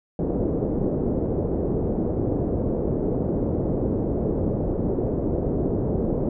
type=low-pass noise; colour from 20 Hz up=white; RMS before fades=-24 dBFS; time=0.19-6.29 s; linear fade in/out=2 ms; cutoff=470 Hz; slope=24 dB/octave; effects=none